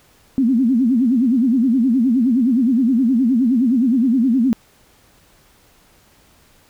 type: tone with vibrato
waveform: sine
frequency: 246.6 Hz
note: B3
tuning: 2 cents flat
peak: -12 dBFS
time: 0.38-4.53 s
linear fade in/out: 0 ms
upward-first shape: sine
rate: 9.6 Hz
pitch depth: 190 cents each way
effects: pink hiss -53 dBFS RMS until 6.69 s